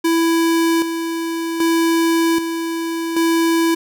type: tone with tremolo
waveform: square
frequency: 331.1 Hz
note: E4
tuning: 8 cents sharp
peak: -14 dBFS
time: 0.04-3.75 s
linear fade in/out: 10 ms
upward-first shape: square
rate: 0.64 Hz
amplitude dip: 55%
effects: none